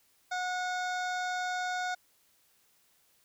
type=harmonic tone; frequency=729 Hz; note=F#5; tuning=26 cents flat; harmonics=1 / 2 / 3 / 5 / 6 / 7 / 8 / 9 / 10; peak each=-33 / -35 / -45 / -45 / -50 / -51 / -52 / -53 / -53 dBFS; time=0.31-1.95 s; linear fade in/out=10 ms; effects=white hiss -68 dBFS RMS until 3.24 s